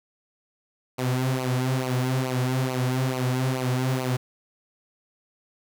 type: tone with flanger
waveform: sawtooth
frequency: 128.5 Hz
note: C3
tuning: 31 cents flat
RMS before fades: -25 dBFS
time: 0.98-4.17 s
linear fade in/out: 10 ms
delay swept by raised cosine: 0.56 to 6.16 ms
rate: 2.3 Hz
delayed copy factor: -0.75
effects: 9-bit